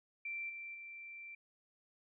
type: tone with level steps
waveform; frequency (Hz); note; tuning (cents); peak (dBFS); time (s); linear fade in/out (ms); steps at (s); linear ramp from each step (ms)
sine; 2349; D7; 0; -39 / -44 / -47; 0.25-1.35; 5; 0.49 / 0.74; 10
effects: none